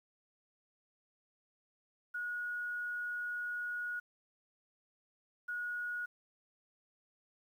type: tone bursts at uneven times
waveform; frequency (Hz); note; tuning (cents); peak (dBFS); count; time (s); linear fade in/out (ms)
sine; 1452; F#6; -33; -36; 2; 2.14-4 / 5.48-6.06; 10
effects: 11-bit